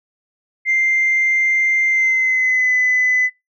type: tone with pitch glide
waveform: sine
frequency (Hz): 2093 to 2008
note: C7 to B6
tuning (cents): 0 to +28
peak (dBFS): -12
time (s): 0.65-3.3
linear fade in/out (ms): 50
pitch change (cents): -72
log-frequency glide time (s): 1.87-2.73
effects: noise-tail reverb RT60 0.2 s tail -21 dB re dry + tanh soft clip ceiling -9 dBFS